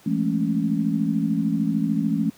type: tone cluster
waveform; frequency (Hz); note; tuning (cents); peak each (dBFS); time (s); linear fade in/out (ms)
sine; 168.6 / 209.5 / 223 / 276.3; E3 / G#3 / A3 / C#4; +39 / +15 / +23 / -6; -25; 0.06-2.3; 5
effects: pink hiss -52 dBFS RMS until 2.37 s + high-pass 100 Hz 12 dB/octave

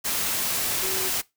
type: tone in noise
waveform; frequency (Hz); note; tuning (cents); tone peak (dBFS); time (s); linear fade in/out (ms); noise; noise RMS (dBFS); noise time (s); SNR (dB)
sine; 376.2; F#4; +29; -33; 0.82-1.1; 20; white; -26; 0.04-1.22; -10
effects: noise-tail reverb RT60 0.2 s tail -21 dB re dry

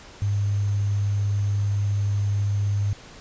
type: tone with sample-and-hold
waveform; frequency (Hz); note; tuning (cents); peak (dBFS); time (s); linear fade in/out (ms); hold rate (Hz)
sine; 101.3; G#2; -43; -20; 0.22-2.93; 0; 6300
effects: pink hiss -45 dBFS RMS until 3.2 s + resampled to 16000 Hz

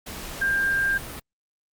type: tone in noise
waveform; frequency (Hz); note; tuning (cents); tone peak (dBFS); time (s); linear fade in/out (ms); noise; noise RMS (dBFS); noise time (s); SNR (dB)
sine; 1595; G6; +30; -20; 0.41-0.98; 10; pink; -36; 0.06-1.2; +13
effects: Opus 48 kbps

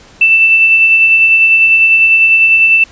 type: tone with tremolo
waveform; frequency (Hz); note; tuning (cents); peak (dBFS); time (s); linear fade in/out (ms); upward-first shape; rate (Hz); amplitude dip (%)
sine; 2660; E7; +15; -3; 0.21-2.84; 5; sine; 10; 30
effects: pink hiss -40 dBFS RMS until 2.91 s + resampled to 16000 Hz

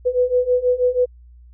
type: beating tone pair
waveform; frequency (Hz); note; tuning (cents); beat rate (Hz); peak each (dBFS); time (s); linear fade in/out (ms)
sine; 493.9 / 500.1; B4 / B4; 0 / +22; 6.2; -19 / -17; 0.05-1.06; 20
effects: added 60 Hz sine -42 dBFS peak until 1.53 s

